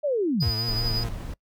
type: linear sweep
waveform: sine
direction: down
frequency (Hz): 618 to 43.12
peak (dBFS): -21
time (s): 0.03-0.51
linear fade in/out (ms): 20
type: tone with tremolo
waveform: triangle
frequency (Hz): 4955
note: D#8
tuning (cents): -8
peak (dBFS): -24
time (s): 0.4-1.04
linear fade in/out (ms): 10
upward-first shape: sine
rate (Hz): 11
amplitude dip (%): 40
type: tone with vibrato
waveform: 40% pulse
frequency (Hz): 112.9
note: A2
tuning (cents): +45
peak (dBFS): -28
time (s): 0.42-1.09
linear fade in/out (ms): 5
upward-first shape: triangle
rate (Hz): 5.3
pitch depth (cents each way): 86
type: noise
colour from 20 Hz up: brown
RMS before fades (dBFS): -31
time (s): 0.68-1.34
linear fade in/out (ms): 5
effects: noise-tail reverb RT60 0.1 s tail -24 dB re dry